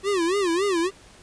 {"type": "tone with vibrato", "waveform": "square", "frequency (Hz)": 367.8, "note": "F#4", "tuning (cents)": -10, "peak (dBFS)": -21, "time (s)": [0.03, 0.91], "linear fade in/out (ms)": 50, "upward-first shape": "sine", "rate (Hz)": 3.6, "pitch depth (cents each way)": 190, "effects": ["pink hiss -50 dBFS RMS until 1.22 s", "resampled to 22050 Hz"]}